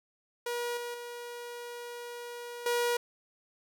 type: tone with level steps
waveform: sawtooth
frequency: 480 Hz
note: B4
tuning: 49 cents flat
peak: -28 / -32 / -36 / -23 dBFS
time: 0.46-2.97 s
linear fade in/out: 5 ms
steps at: 0.77 / 0.94 / 2.66 s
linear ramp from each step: 2 ms
effects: none